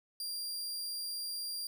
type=tone; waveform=sawtooth; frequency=4768 Hz; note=D8; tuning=25 cents sharp; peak=-34 dBFS; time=0.2-1.67 s; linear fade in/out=2 ms; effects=none